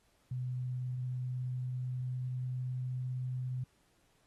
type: tone with pitch glide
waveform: sine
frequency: 126 to 127.1 Hz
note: B2 to C3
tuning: +35 to -50 cents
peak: -34 dBFS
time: 0.31-3.64 s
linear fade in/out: 5 ms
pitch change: +15 cents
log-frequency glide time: 0.74-3.08 s
effects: pink hiss -72 dBFS RMS until 4.26 s + AAC 32 kbps